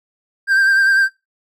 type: tone with vibrato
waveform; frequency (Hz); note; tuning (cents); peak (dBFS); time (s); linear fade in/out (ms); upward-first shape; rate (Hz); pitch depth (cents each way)
triangle; 1578; G6; +11; -9; 0.47-1.09; 50; triangle; 10; 43
effects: noise-tail reverb RT60 0.2 s tail -19 dB re dry